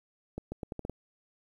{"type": "accelerating click train", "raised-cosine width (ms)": 2, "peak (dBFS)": -23, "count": 7, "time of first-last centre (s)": [0.38, 0.896], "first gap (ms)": 140, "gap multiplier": 0.8, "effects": ["10-bit"]}